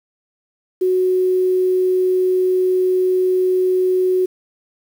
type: tone with quantisation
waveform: sine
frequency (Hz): 369.3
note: F#4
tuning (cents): -3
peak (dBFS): -13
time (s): 0.81-4.26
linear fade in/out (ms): 10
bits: 7
effects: none